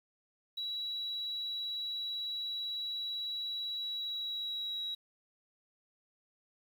triangle tone with pitch glide, 3906 to 3870 Hz, B7 to B7, -20 to -36 cents, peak -32 dBFS, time 0.57-4.95 s, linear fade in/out 10 ms, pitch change -16 cents, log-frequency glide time 3.71-4.81 s, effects tanh soft clip ceiling -33 dBFS + 10-bit

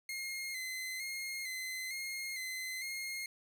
sawtooth tone with vibrato, 2093 Hz, C7, in tune, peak -35 dBFS, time 0.09-3.26 s, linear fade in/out 2 ms, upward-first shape square, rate 1.1 Hz, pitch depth 38 cents each way, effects none

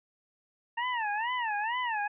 25% pulse tone with vibrato, 909 Hz, A#5, 44 cents flat, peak -25 dBFS, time 0.77-2.08 s, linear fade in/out 10 ms, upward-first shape sine, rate 2.2 Hz, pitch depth 180 cents each way, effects resampled to 8000 Hz

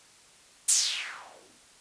violet noise with low-pass filter sweep, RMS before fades -30 dBFS, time 0.68-1.58 s, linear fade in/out 10 ms, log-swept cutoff 9000 to 230 Hz, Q 3.2, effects white hiss -56 dBFS RMS until 1.8 s + resampled to 22050 Hz

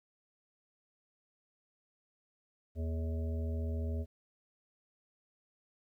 harmonic tone with a mistuned harmonic, 80.3 Hz, E2, 45 cents flat, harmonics 1 / 3 / 5 / 7 / 8, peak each -33 / -43 / -47 / -50 / -51 dBFS, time 2.75-4.06 s, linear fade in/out 50 ms, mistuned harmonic 5, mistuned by +61 cents, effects 12-bit

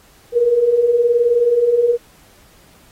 sine beating tone pair, 460.4 / 479.4 Hz, A#4 / A#4, -22 / +48 cents, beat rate 19 Hz, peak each -19 / -12 dBFS, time 0.32-1.98 s, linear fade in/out 50 ms, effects pink hiss -50 dBFS RMS until 2.91 s + AAC 48 kbps

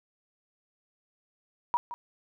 sine tone with echo, 958 Hz, A#5, 47 cents sharp, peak -22 dBFS, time 1.74-1.77 s, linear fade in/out 0 ms, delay 170 ms, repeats 1, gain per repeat -13 dB, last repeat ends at 1.94 s, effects none

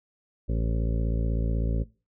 harmonic tone, 56.1 Hz, A1, 34 cents sharp, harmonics 1 / 2 / 3 / 4 / 5 / 7 / 8 / 9 / 10, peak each -25 / -31 / -35 / -37 / -39 / -42 / -43 / -44 / -45 dBFS, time 0.48-1.84 s, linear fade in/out 20 ms, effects noise-tail reverb RT60 0.3 s tail -19 dB re dry

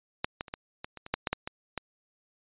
clicks, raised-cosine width 0.3 ms, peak -11 / -16 / -29 / -18 / -21 / -27 / -26 / -10 / -12 / -11 / -19 / -16 dBFS, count 12, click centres 0.245 / 0.409 / 0.482 / 0.539 / 0.845 / 0.973 / 1.064 / 1.14 / 1.272 / 1.33 / 1.475 / 1.777 s, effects resampled to 8000 Hz

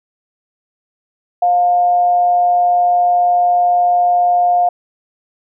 sine tone with amplitude modulation, 709 Hz, F5, 26 cents sharp, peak -8 dBFS, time 1.42-4.69 s, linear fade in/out 5 ms, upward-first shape sine, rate 186 Hz, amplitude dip 30%, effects none

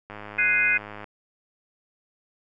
click train, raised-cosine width 0.5 ms, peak -23 dBFS, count 99, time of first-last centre 0.1-1.042 s, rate 104 Hz
sine chord, Ab dominant seventh, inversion third, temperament equal, 1480 / 1661.2 / 2093 / 2489 Hz, Gb6 / Ab6 / C7 / Eb7, 0 / 0 / 0 / 0 cents, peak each -26 / -28 / -23 / -22 dBFS, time 0.38-0.78 s, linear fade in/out 10 ms
effects none

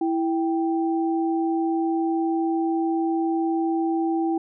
sine tone pair together, 329.6 / 784 Hz, E4 / G5, 0 / 0 cents, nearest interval octave + minor third, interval 1500 cents, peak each -21 / -28 dBFS, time 0.01-4.38 s, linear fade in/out 5 ms, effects none

